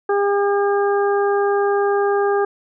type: harmonic tone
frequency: 403.3 Hz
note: G4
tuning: 49 cents sharp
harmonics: 1 / 2 / 3 / 4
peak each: -16 / -22 / -26 / -28 dBFS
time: 0.09-2.45 s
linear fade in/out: 5 ms
effects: none